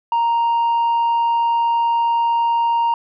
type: tone with tanh clipping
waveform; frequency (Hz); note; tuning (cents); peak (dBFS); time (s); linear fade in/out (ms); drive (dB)
sine; 932.3; A#5; 0; -15; 0.12-2.94; 2; 2
effects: none